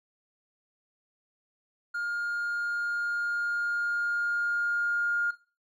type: tone with level ramp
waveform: triangle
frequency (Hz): 1415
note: F6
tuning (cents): +22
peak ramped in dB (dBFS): -27 to -21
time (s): 1.94-5.31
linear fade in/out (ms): 10
effects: noise-tail reverb RT60 0.3 s tail -18 dB re dry + tanh soft clip ceiling -23 dBFS